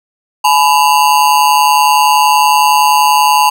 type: ring-modulated tone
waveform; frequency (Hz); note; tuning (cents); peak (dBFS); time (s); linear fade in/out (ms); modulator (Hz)
square; 925; A#5; -14; -4; 0.44-3.5; 10; 75.3
effects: none